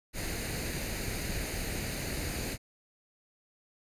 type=noise with comb filter; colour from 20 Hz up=pink; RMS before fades=-35 dBFS; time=0.13-2.58 s; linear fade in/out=50 ms; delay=0.45 ms; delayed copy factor=+0.6; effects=resampled to 32000 Hz